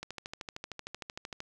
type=click train; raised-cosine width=0.2 ms; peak=-22 dBFS; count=19; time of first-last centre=0.03-1.404 s; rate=13.1 Hz; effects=none